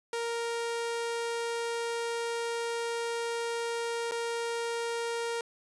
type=tone with dropouts; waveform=sawtooth; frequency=466.2 Hz; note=A#4; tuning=in tune; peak=-27 dBFS; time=0.13-5.41 s; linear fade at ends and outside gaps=2 ms; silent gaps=4.112-4.119 s; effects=resampled to 24000 Hz